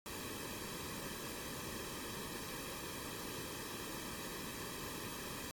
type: noise with comb filter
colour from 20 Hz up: pink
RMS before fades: -45 dBFS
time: 0.06-5.51 s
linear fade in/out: 0 ms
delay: 1.4 ms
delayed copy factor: -0.75
effects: AAC 64 kbps